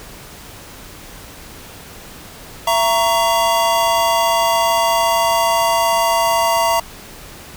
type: chord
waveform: square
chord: A# diminished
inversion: second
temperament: just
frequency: 671.3 / 932.3 / 1118.8 Hz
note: E5 / A#5 / C#6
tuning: +31 / 0 / +16 cents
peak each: -18 / -17 / -22 dBFS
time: 2.67-6.8 s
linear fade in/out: 5 ms
effects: pink hiss -37 dBFS RMS until 7.56 s